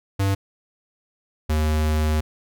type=tone pair in turn; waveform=square; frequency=98 / 77.11 Hz; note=G2 / D#2; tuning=0 / -15 cents; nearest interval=major third; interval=415 cents; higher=first; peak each=-19 dBFS; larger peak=neither; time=0.19-0.35 / 1.49-2.21 s; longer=second; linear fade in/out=10 ms; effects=none